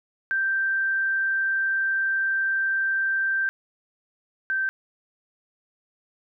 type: tone pair in turn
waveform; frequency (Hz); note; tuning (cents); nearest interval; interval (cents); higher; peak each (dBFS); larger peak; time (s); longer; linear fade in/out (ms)
sine; 1568 / 1556.3; G6 / G6; 0 / -13; unison; 13; first; -21 / -22; first; 0.31-3.49 / 4.5-4.69; first; 0
effects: none